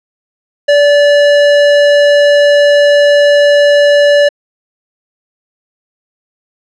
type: tone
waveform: square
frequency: 579 Hz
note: D5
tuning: 25 cents flat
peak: -5 dBFS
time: 0.68-4.29 s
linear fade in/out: 10 ms
effects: low-pass 4000 Hz 12 dB/octave